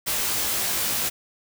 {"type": "noise with comb filter", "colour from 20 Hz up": "white", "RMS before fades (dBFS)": -25, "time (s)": [0.06, 1.1], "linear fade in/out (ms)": 20, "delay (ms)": 18, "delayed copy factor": 0.95, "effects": []}